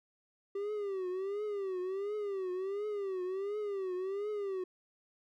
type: tone with vibrato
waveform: triangle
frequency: 392 Hz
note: G4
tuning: in tune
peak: -32 dBFS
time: 0.55-4.64 s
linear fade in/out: 5 ms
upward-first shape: triangle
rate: 1.4 Hz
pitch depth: 150 cents each way
effects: none